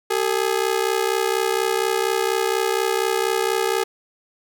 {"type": "ring-modulated tone", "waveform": "sawtooth", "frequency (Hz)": 417.6, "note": "G#4", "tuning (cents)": 10, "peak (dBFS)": -12, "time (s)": [0.1, 3.84], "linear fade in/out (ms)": 10, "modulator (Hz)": 32.1, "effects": []}